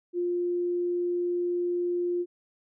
sine tone, 351.8 Hz, F4, 13 cents sharp, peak -25 dBFS, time 0.13-2.26 s, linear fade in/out 50 ms, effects none

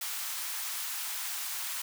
white high-pass noise, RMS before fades -36 dBFS, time 0.01-1.82 s, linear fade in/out 5 ms, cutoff 830 Hz, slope 24 dB/octave, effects none

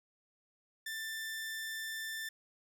sawtooth tone, 1776 Hz, A6, 16 cents sharp, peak -35 dBFS, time 0.86-2.29 s, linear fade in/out 5 ms, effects none

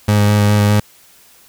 30% pulse tone with vibrato, 103.83 Hz, G#2, in tune, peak -7 dBFS, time 0.08-0.8 s, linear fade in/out 5 ms, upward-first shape square, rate 4.9 Hz, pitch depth 11 cents each way, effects white hiss -47 dBFS RMS until 1.48 s

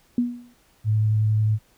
sine tone with exponential decay, 242.1 Hz, B3, 34 cents flat, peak -15 dBFS, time 0.18-0.54 s, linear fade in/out 2 ms, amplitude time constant 78 ms
sine tone with vibrato, 107.8 Hz, A2, 35 cents flat, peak -17 dBFS, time 0.84-1.59 s, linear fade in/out 50 ms, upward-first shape sine, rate 11 Hz, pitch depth 10 cents each way
effects pink hiss -60 dBFS RMS until 1.77 s

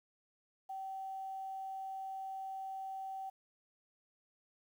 sine tone with quantisation, 770 Hz, G5, 31 cents flat, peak -40 dBFS, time 0.69-3.3 s, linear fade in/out 10 ms, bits 11, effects none

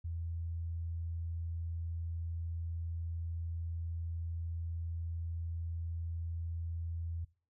sine tone, 83.5 Hz, E2, 23 cents sharp, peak -36 dBFS, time 0.04-7.25 s, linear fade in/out 10 ms, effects noise-tail reverb RT60 0.4 s tail -22 dB re dry

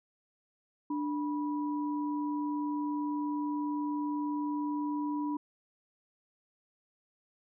sine tone pair together, 295.2 / 977 Hz, D4 / B5, +9 / -19 cents, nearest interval octave + major sixth, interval 2072 cents, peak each -31 / -38 dBFS, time 0.9-5.37 s, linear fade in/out 5 ms, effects none

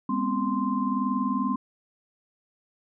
sine tone cluster, 203.3 / 245.3 / 265.7 / 1044 Hz, G#3 / B3 / C4 / C6, -37 / -12 / +27 / -4 cents, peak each -29 dBFS, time 0.09-1.56 s, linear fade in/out 5 ms, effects none

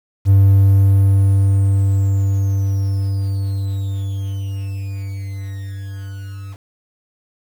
triangle tone with level ramp, 98 Hz, G2, in tune, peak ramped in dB -4 to -26 dBFS, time 0.25-6.57 s, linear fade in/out 50 ms, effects tanh soft clip ceiling 0 dBFS + 7-bit

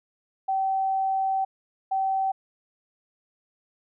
sine tone bursts at uneven times, 770 Hz, G5, 31 cents flat, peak -22 dBFS, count 2, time 0.48-1.45 / 1.91-2.32 s, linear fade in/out 10 ms, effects none

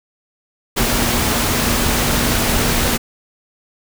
sine tone in noise, 237.1 Hz, A#3, 30 cents sharp, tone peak -24 dBFS, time 0.76-2.98 s, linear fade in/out 20 ms, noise pink, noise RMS -17 dBFS, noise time 0.76-2.98 s, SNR -10 dB, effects none

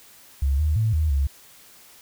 sine tone with pitch steps, 68.6 / 76.6 / 110.3 / 77.8 / 69.2 Hz, C#2 / D#2 / A2 / D#2 / C#2, -17 / -27 / +5 / 0 / -2 cents, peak -18 dBFS, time 0.42-1.27 s, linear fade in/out 5 ms, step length 170 ms, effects white hiss -50 dBFS RMS until 2.01 s

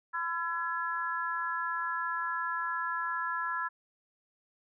harmonic tone, 337.2 Hz, E4, 39 cents sharp, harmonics 3 / 4 / 5, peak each -35 / -35 / -35 dBFS, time 0.13-3.69 s, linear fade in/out 20 ms, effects none

